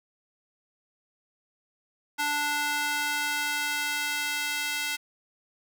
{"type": "tone with high-pass filter sweep", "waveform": "square", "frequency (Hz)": 293.7, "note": "D4", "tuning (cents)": 0, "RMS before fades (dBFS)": -29, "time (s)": [2.18, 4.97], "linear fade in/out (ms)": 20, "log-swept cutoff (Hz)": [1100, 2100], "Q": 1.2, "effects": []}